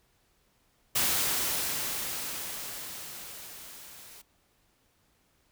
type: noise with level ramp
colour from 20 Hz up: white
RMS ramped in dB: -26 to -50 dBFS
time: 0.95-4.22 s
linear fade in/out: 10 ms
effects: pink hiss -69 dBFS RMS until 5.51 s